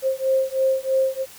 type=beating tone pair; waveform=sine; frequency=528 / 531.1 Hz; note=C5 / C5; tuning=+16 / +26 cents; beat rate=3.1 Hz; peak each=-21 dBFS; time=0.02-1.26 s; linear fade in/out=50 ms; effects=white hiss -44 dBFS RMS until 1.38 s